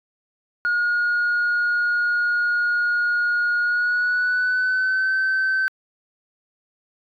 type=tone with pitch glide; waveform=sine; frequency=1437 to 1540.1 Hz; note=F6 to G6; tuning=+49 to -31 cents; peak=-16 dBFS; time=0.65-5.68 s; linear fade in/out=0 ms; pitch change=+120 cents; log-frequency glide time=3.61-5.14 s; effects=tanh soft clip ceiling -16 dBFS